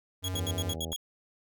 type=tone; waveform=square; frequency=92.5 Hz; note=F#2; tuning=in tune; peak=-33 dBFS; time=0.22-0.76 s; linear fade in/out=50 ms
type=tone bursts; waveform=sawtooth; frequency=3322 Hz; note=G#7; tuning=in tune; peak=-29 dBFS; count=7; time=0.24-0.962 s; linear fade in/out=2 ms; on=44 ms; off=69 ms
type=harmonic tone; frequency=81.3 Hz; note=E2; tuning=23 cents flat; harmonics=1 / 2 / 3 / 4 / 5 / 6 / 7 / 8 / 9 / 10; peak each=-38 / -42 / -44 / -47 / -46 / -46 / -46 / -51 / -53 / -51 dBFS; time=0.34-0.93 s; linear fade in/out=0 ms
effects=none